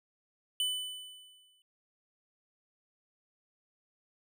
square tone with exponential decay, 3000 Hz, F#7, 23 cents sharp, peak -28 dBFS, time 0.6-1.62 s, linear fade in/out 1 ms, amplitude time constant 220 ms, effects none

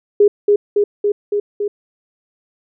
sine tone with echo, 411.1 Hz, G#4, 18 cents flat, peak -6 dBFS, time 0.2-0.28 s, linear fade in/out 5 ms, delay 280 ms, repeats 5, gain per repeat -2 dB, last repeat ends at 1.68 s, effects none

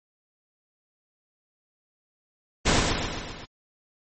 pink noise with echo, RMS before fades -20 dBFS, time 2.65-2.81 s, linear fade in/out 20 ms, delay 130 ms, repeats 5, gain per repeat -4 dB, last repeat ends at 3.46 s, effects low-pass 9000 Hz 12 dB/octave + MP3 32 kbps

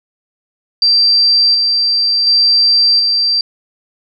sine tone with tremolo, 4699 Hz, D8, in tune, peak -7 dBFS, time 0.82-3.41 s, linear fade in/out 2 ms, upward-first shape square, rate 0.69 Hz, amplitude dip 30%, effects none

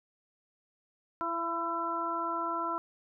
harmonic tone with a mistuned harmonic, 334.7 Hz, E4, 26 cents sharp, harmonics 1 / 2 / 3 / 4, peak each -39 / -39 / -34 / -34 dBFS, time 1.21-2.78 s, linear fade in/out 0 ms, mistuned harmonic 2, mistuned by +16 cents, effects none

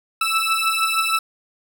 20% pulse beating tone pair, 1313 / 1319.4 Hz, E6 / E6, -7 / +1 cents, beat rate 6.4 Hz, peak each -16 dBFS, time 0.21-1.19 s, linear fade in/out 5 ms, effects none

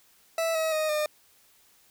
40% pulse tone with pitch steps, 657 / 639.4 / 622.3 / 605.6 Hz, E5 / D#5 / D#5 / D#5, -6 / +47 / 0 / -47 cents, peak -24 dBFS, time 0.38-1.06 s, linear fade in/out 2 ms, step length 170 ms, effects white hiss -61 dBFS RMS until 1.9 s

